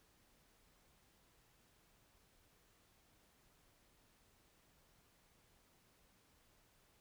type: silence
effects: pink hiss -72 dBFS RMS until 7 s